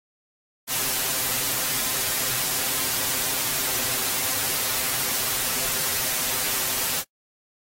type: noise with comb filter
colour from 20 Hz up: white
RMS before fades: -25 dBFS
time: 0.67-7.04 s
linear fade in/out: 50 ms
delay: 7.7 ms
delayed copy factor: +0.6
effects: noise-tail reverb RT60 0.1 s tail -24 dB re dry + AAC 48 kbps